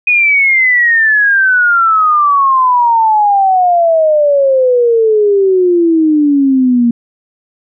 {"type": "exponential sweep", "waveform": "sine", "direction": "down", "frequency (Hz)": [2489, 233.1], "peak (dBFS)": -6, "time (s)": [0.07, 6.91], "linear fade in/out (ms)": 5, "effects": []}